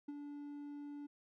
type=tone with ADSR envelope; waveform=triangle; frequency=289.5 Hz; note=D4; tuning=25 cents flat; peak=-38 dBFS; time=0.08-1.07 s; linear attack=8 ms; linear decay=31 ms; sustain=-5 dB; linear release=13 ms; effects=none